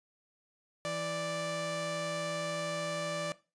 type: tone pair together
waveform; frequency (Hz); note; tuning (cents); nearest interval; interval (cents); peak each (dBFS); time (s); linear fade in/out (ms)
sawtooth; 164.81 / 587.3; E3 / D5; 0 / 0; octave + minor seventh; 2200; -37 / -30; 0.85-3.32; 0
effects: noise-tail reverb RT60 0.3 s tail -18 dB re dry + resampled to 22050 Hz